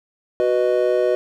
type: chord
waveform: triangle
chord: B major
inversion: second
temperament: just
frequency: 370.4 / 493.9 / 617.4 Hz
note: F#4 / B4 / D#5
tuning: +2 / 0 / -14 cents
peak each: -18 dBFS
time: 0.4-1.15 s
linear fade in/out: 0 ms
effects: none